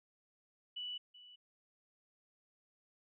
sine tone with echo, 2960 Hz, F#7, in tune, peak -40 dBFS, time 0.76-0.98 s, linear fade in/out 10 ms, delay 380 ms, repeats 1, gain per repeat -15 dB, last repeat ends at 1.36 s, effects none

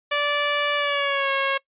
10% pulse tone with pitch glide, 582 to 546.2 Hz, D5 to C#5, -16 to -26 cents, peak -12 dBFS, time 0.11-1.58 s, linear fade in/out 10 ms, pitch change -110 cents, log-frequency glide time 0.76-1.31 s, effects noise-tail reverb RT60 0.1 s tail -22 dB re dry + resampled to 8000 Hz

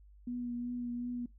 sine tone with vibrato, 242.5 Hz, B3, 31 cents flat, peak -35 dBFS, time 0.27-1.26 s, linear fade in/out 5 ms, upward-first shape triangle, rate 2.7 Hz, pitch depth 22 cents each way, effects noise-tail reverb RT60 0.2 s tail -21 dB re dry + added 50 Hz sine -55 dBFS peak until 1.38 s

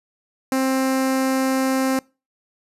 sawtooth tone with notch filter, 263.9 Hz, C4, 15 cents sharp, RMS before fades -20 dBFS, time 0.52-1.99 s, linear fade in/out 2 ms, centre 3300 Hz, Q 1.7, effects noise-tail reverb RT60 0.3 s tail -25 dB re dry + resampled to 32000 Hz

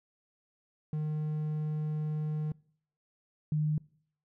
triangle / sine tone pair in turn, 153 / 152.37 Hz, D#3 / D#3, -29 / -36 cents, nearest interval unison, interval 7 cents, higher first, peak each -28 / -26 dBFS, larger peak second, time 0.93-2.52 / 3.52-3.78 s, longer first, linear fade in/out 2 ms, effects noise-tail reverb RT60 0.6 s tail -24 dB re dry

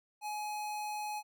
square tone, 842 Hz, G#5, 24 cents sharp, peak -37 dBFS, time 0.21-1.23 s, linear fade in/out 50 ms, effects none

